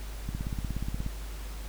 click train, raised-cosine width 5 ms, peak -21 dBFS, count 14, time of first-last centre 0.29-1.064 s, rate 16.8 Hz, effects added 50 Hz sine -36 dBFS peak until 1.68 s + pink hiss -47 dBFS RMS until 1.68 s

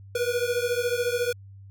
square beating tone pair, 478 / 492 Hz, A#4 / B4, +43 / -7 cents, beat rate 14 Hz, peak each -27 / -28 dBFS, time 0.15-1.33 s, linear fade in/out 5 ms, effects added 98 Hz sine -43 dBFS peak until 1.7 s

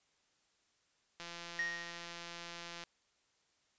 click train, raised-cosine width 0.2 ms, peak -29 dBFS, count 281, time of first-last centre 1.2-2.837 s, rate 171 Hz
triangle tone with exponential decay, 1867 Hz, A#6, 2 cents sharp, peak -30 dBFS, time 1.59-2.24 s, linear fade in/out 2 ms, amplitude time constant 140 ms
effects white hiss -75 dBFS RMS until 3.78 s + resampled to 16000 Hz

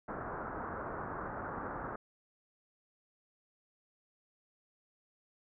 white low-pass noise, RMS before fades -41 dBFS, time 0.08-1.96 s, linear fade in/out 5 ms, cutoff 1500 Hz, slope 48 dB/octave, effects none

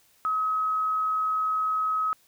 sine tone, 1275 Hz, D#6, 42 cents sharp, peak -23 dBFS, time 0.25-2.13 s, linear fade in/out 0 ms, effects white hiss -62 dBFS RMS until 2.27 s

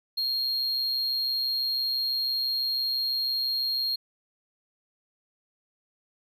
triangle tone, 4242 Hz, C8, 23 cents sharp, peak -24 dBFS, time 0.17-3.96 s, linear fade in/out 10 ms, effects none

